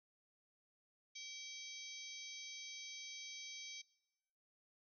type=harmonic tone with a mistuned harmonic; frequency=767 Hz; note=G5; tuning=38 cents flat; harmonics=3 / 4 / 5 / 6 / 7 / 8; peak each=-54 / -55 / -57 / -57 / -57 / -53 dBFS; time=1.15-3.82 s; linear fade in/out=10 ms; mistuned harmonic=4; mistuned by=+84 cents; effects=noise-tail reverb RT60 1.0 s tail -24 dB re dry